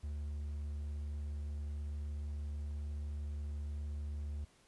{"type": "tone", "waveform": "triangle", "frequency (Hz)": 73.42, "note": "D2", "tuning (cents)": 0, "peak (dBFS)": -36, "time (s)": [0.03, 4.45], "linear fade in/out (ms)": 10, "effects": ["pink hiss -67 dBFS RMS until 4.67 s", "resampled to 24000 Hz"]}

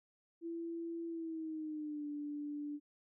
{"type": "tone with pitch glide", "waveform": "sine", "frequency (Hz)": [334.7, 293.1], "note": ["E4", "D4"], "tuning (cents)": [26, -3], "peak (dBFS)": -39, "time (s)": [0.41, 2.8], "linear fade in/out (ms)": 50, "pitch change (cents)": -229, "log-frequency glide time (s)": [1.07, 2.07], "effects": []}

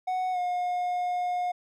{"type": "tone with pitch glide", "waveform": "triangle", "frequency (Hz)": [740, 717.3], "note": ["F#5", "F5"], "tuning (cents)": [0, 46], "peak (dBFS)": -24, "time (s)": [0.07, 1.52], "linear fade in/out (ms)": 10, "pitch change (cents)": -54, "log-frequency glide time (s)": [0.32, 0.38], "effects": []}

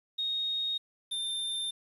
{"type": "tone pair in turn", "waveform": ["sine", "square"], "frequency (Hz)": [3729, 3592], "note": ["A#7", "A7"], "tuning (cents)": [0, 35], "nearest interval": "minor second", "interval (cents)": 65, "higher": "first", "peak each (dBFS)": [-29, -32], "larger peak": "first", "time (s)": [[0.18, 0.78], [1.11, 1.71]], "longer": "neither", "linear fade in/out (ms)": 10, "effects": ["resampled to 32000 Hz", "10-bit"]}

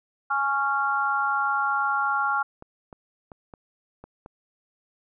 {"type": "harmonic tone", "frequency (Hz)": 277.2, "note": "C#4", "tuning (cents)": 0, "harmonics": [3, 4, 5], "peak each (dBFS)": [-27, -28, -24], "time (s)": [0.3, 2.43], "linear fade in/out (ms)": 10}
{"type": "clicks", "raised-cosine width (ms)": 1, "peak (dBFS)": -28, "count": 6, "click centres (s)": [2.624, 2.928, 3.318, 3.538, 4.04, 4.261]}
{"effects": []}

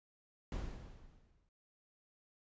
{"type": "noise with exponential decay", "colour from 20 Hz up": "brown", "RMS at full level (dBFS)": -37, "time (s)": [0.52, 1.49], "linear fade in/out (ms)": 1, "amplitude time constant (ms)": 210, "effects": ["resampled to 16000 Hz"]}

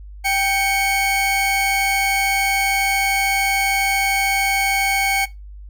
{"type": "tone pair together", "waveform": "40% pulse", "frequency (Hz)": [784, 2219], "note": ["G5", "C#7"], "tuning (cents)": [0, 1], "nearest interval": "octave + tritone", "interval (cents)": 1801, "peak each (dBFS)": [-19, -18], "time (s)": [0.24, 5.26], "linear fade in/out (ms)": 20, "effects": ["noise-tail reverb RT60 0.2 s tail -18 dB re dry", "added 50 Hz sine -34 dBFS peak until 5.69 s"]}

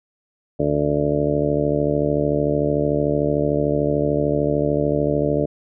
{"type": "harmonic tone with a mistuned harmonic", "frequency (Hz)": 73.42, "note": "D2", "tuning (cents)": 0, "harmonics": [1, 2, 3, 4, 5, 6, 7, 8, 9], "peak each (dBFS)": [-33, -24, -31, -23, -28, -23, -32, -23, -31], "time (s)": [0.59, 5.46], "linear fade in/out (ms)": 10, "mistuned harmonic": 1, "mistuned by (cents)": -17, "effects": []}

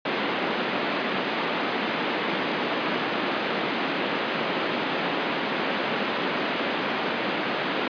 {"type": "band-pass noise", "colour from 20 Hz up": "pink", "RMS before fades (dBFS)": -27, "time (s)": [0.05, 7.88], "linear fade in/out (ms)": 5, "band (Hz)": [210, 3400], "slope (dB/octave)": 24, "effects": ["resampled to 11025 Hz"]}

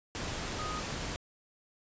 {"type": "tone in noise", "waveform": "sine", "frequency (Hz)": 1244.5, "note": "D#6", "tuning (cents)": 0, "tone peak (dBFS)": -37, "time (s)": [0.59, 0.8], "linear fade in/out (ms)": 0, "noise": "pink", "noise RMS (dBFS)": -37, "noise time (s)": [0.15, 1.16], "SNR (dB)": -3, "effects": ["resampled to 16000 Hz"]}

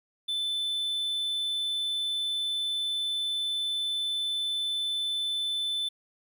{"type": "tone", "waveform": "triangle", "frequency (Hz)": 3520, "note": "A7", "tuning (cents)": 0, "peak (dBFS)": -26, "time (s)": [0.28, 5.89], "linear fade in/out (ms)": 10, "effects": ["11-bit"]}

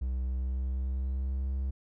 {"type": "tone with pitch glide", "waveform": "triangle", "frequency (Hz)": [63.6, 66.57], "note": ["C2", "C2"], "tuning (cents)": [-48, 31], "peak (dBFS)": -27, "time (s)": [0.01, 1.71], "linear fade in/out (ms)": 10, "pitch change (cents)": 79, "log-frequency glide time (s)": [0.23, 1.51], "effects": []}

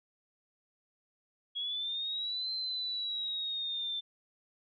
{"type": "linear two-way sweep", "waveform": "sine", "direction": "up then down", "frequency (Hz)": [3312, 4109, 3539], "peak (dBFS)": -33, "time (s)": [1.55, 4.01], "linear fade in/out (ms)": 20, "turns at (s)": 2.52, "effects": []}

